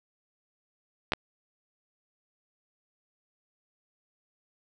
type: clicks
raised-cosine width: 0.3 ms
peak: -10 dBFS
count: 2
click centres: 1.121 / 1.135 s
effects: none